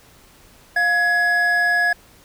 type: tone pair together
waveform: triangle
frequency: 703 / 1679.3 Hz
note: F5 / G#6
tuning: +11 / +19 cents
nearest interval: octave + minor third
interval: 1508 cents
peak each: -21 / -14 dBFS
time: 0.76-1.93 s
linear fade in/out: 5 ms
effects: pink hiss -50 dBFS RMS until 2.24 s